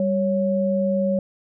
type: tone pair together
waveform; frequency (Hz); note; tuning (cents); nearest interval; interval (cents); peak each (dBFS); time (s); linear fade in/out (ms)
sine; 196 / 554.4; G3 / C#5; 0 / 0; octave + tritone; 1800; -21; 0-1.19; 2
effects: none